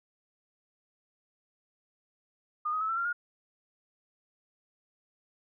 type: tone with pitch steps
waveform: sine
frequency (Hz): 1220 / 1258.7 / 1298.5 / 1339.7 / 1382.1 / 1425.9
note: D#6 / D#6 / E6 / E6 / F6 / F6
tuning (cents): -34 / +20 / -26 / +28 / -18 / +36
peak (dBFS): -28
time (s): 2.65-3.13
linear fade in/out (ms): 10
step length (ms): 80
effects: none